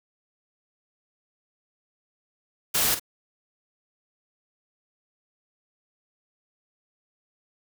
white noise with echo, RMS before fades -23 dBFS, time 2.74-2.95 s, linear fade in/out 10 ms, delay 47 ms, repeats 1, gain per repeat -11 dB, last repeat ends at 2.997 s, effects none

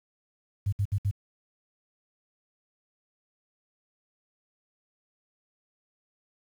sine tone bursts, 100.1 Hz, G2, 37 cents sharp, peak -23 dBFS, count 4, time 0.66-1.113 s, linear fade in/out 10 ms, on 66 ms, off 63 ms, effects 9-bit

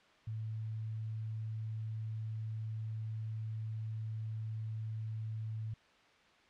sine tone, 110 Hz, A2, in tune, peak -37 dBFS, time 0.27-5.74 s, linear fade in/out 5 ms, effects white hiss -64 dBFS RMS until 6.49 s + low-pass 3000 Hz 12 dB/octave

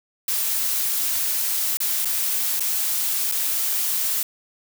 blue noise with dropouts, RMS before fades -23 dBFS, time 0.28-4.23 s, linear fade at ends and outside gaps 2 ms, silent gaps 1.771-1.803 / 2.048-2.054 / 2.597-2.605 / 3.315-3.321 s, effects none

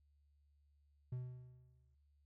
triangle tone with exponential decay, 125.5 Hz, B2, 28 cents sharp, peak -37 dBFS, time 1.12-1.95 s, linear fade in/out 5 ms, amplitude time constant 180 ms, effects noise-tail reverb RT60 0.4 s tail -19 dB re dry + added 72 Hz sine -70 dBFS peak until 2.25 s

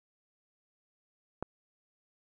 click, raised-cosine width 1 ms, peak -20 dBFS, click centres 1.426 s, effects none

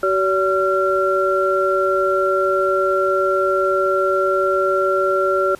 sine tone cluster, 380.2 / 571 / 1370 Hz, F#4 / D5 / F6, +47 / -49 / -34 cents, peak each -19 dBFS, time 0.03-5.55 s, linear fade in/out 2 ms, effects pink hiss -45 dBFS RMS until 5.59 s + resampled to 32000 Hz

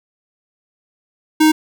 square tone, 311.1 Hz, D#4, in tune, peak -9 dBFS, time 1.4-1.52 s, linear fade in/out 10 ms, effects none

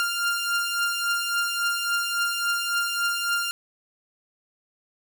sawtooth beating tone pair, 1396 / 1399.6 Hz, F6 / F6, -1 / +3 cents, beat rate 3.6 Hz, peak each -21 / -26 dBFS, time 0-3.51 s, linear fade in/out 0 ms, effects none

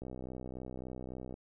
click train, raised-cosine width 2 ms, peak -30 dBFS, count 85, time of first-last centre 0.02-1.341 s, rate 63.6 Hz, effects none

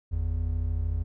triangle tone pair together, 49.19 / 82.41 Hz, G1 / E2, +7 / 0 cents, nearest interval major sixth, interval 893 cents, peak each -28 / -25 dBFS, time 0.11-1.04 s, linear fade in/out 20 ms, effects none

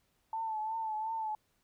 sine tone with vibrato, 880 Hz, A5, in tune, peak -33 dBFS, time 0.33-1.35 s, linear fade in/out 2 ms, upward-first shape triangle, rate 2.8 Hz, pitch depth 55 cents each way, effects pink hiss -75 dBFS RMS until 1.63 s

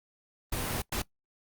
pink noise bursts at uneven times, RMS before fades -32 dBFS, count 2, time 0.52-0.82 / 0.92-1.02 s, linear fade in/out 5 ms, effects noise-tail reverb RT60 0.1 s tail -21 dB re dry + Opus 32 kbps

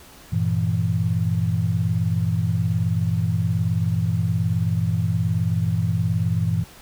sine chord, E diminished, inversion first, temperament equal with one note detuned, 97.72 / 116.54 / 164.81 Hz, G2 / Bb2 / E3, -5 / 0 / 0 cents, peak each -23 dBFS, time 0.32-6.64 s, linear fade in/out 10 ms, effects pink hiss -46 dBFS RMS until 6.81 s

